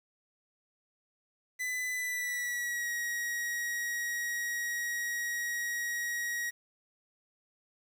45% pulse tone with pitch glide, 2002 to 1898.4 Hz, B6 to A#6, +23 to +31 cents, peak -32 dBFS, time 1.59-6.51 s, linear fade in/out 20 ms, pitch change -92 cents, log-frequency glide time 1.94-2.9 s, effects 10-bit

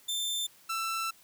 sawtooth tone pair in turn, 3562 / 1334.2 Hz, A7 / E6, +21 / +20 cents, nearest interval octave + perfect fourth, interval 1701 cents, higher first, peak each -27 dBFS, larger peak neither, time 0.08-0.47 / 0.69-1.11 s, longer second, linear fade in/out 10 ms, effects white hiss -59 dBFS RMS until 1.23 s

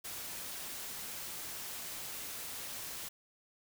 white noise, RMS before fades -43 dBFS, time 0.04-3.09 s, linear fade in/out 10 ms, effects none

